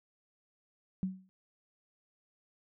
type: tone with exponential decay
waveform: sine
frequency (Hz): 187.9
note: F#3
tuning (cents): +27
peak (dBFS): -27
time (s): 1.03-1.29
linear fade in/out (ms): 0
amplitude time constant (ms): 55
effects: none